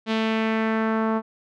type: tone with low-pass filter sweep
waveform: sawtooth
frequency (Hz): 221.5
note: A3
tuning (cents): +12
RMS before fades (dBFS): -23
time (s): 0.06-1.22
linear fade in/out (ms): 50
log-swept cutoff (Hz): 3600 to 1100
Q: 1.8
effects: none